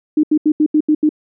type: tone bursts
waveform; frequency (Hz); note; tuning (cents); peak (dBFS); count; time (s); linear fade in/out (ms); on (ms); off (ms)
sine; 305; D#4; -34; -9; 7; 0.17-1.092; 5; 64; 79
effects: none